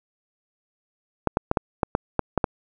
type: clicks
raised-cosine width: 1 ms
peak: -5 dBFS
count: 9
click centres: 1.273 / 1.371 / 1.514 / 1.572 / 1.832 / 1.951 / 2.193 / 2.377 / 2.442 s
effects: none